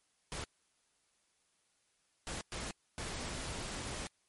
pink noise bursts at uneven times, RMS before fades -41 dBFS, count 4, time 0.32-0.44 / 2.27-2.41 / 2.52-2.71 / 2.98-4.07 s, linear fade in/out 0 ms, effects white hiss -75 dBFS RMS until 4.28 s + MP3 48 kbps

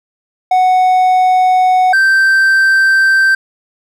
triangle tone pair in turn, 740 / 1561.7 Hz, F#5 / G6, 0 / -7 cents, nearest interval octave + minor second, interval 1293 cents, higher second, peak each -5 dBFS, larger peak neither, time 0.51-1.93 / 1.93-3.35 s, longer neither, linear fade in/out 5 ms, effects none

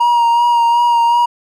triangle tone with vibrato, 945 Hz, A#5, 23 cents sharp, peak -7 dBFS, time 0-1.26 s, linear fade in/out 10 ms, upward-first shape sine, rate 2.7 Hz, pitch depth 23 cents each way, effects none

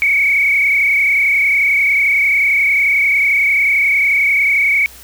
sine tone with frequency modulation, 2242 Hz, C#7, 19 cents sharp, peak -10 dBFS, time 0.02-4.86 s, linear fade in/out 0 ms, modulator 31.2 Hz, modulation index 2.2, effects added 60 Hz sine -43 dBFS peak until 5.03 s + white hiss -39 dBFS RMS until 5.03 s

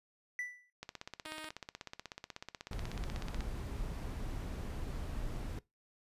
triangle tone with exponential decay, 1975.5 Hz, B6, in tune, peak -32 dBFS, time 0.39-0.7 s, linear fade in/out 1 ms, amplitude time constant 66 ms
click train, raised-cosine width 0.2 ms, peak -26 dBFS, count 43, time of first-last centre 0.83-3.407 s, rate 16.3 Hz
5% pulse tone, 311.2 Hz, D#4, in tune, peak -33 dBFS, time 1.25-1.49 s, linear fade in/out 2 ms
brown noise, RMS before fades -40 dBFS, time 2.71-5.59 s, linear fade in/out 2 ms
effects noise-tail reverb RT60 0.2 s tail -20 dB re dry + resampled to 32000 Hz

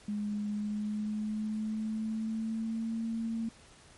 sine tone with pitch glide, 207.9 to 226.7 Hz, G#3 to A#3, +2 to -48 cents, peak -31 dBFS, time 0.08-3.49 s, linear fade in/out 5 ms, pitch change +150 cents, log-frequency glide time 0.47-3.02 s, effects pink hiss -57 dBFS RMS until 3.97 s + MP3 48 kbps

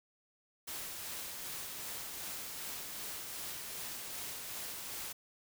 white noise with tremolo, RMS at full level -42 dBFS, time 0.67-5.13 s, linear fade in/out 10 ms, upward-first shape sine, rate 2.6 Hz, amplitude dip 25%, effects none

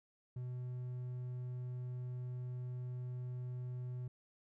triangle tone, 124.8 Hz, B2, 19 cents sharp, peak -38 dBFS, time 0.36-4.08 s, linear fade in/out 5 ms, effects none

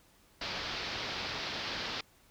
white low-pass noise, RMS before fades -38 dBFS, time 0.41-2.01 s, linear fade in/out 5 ms, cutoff 5000 Hz, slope 48 dB/octave, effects pink hiss -64 dBFS RMS until 2.3 s

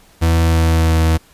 40% pulse tone with pitch glide, 82.41 to 80.62 Hz, E2 to E2, 0 to -38 cents, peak -10 dBFS, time 0.21-1.18 s, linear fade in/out 20 ms, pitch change -38 cents, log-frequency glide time 0.45-1.02 s, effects pink hiss -49 dBFS RMS until 1.33 s + resampled to 32000 Hz

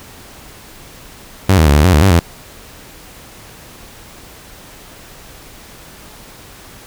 sawtooth tone with pitch steps, 95.7 / 79.5 / 71.7 / 74.9 / 91.8 / 74.6 / 97.2 / 84.6 Hz, G2 / D#2 / D2 / D2 / F#2 / D2 / G2 / E2, -41 / +38 / -41 / +35 / -13 / +28 / -14 / +45 cents, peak -3 dBFS, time 1.49-2.194 s, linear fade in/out 5 ms, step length 88 ms, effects pink hiss -38 dBFS RMS until 6.86 s

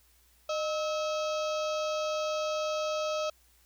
harmonic tone with a mistuned harmonic, 646 Hz, E5, 35 cents flat, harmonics 1 / 2 / 4 / 5 / 6 / 7 / 8 / 9 / 10, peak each -30 / -36 / -42 / -44 / -46 / -47 / -48 / -49 / -50 dBFS, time 0.49-3.3 s, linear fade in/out 5 ms, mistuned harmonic 1, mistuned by -87 cents, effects added 60 Hz sine -65 dBFS peak until 3.65 s + white hiss -65 dBFS RMS until 3.65 s

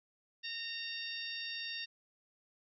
harmonic tone, 921 Hz, A#5, 21 cents flat, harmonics 2 / 3 / 4 / 5 / 6, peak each -46 / -44 / -44 / -46 / -48 dBFS, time 0.43-1.86 s, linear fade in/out 20 ms, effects none

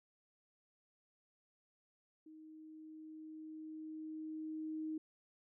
sine tone with level ramp, 313.2 Hz, D#4, 11 cents sharp, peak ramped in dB -54 to -38 dBFS, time 2.26-4.98 s, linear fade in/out 5 ms, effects none

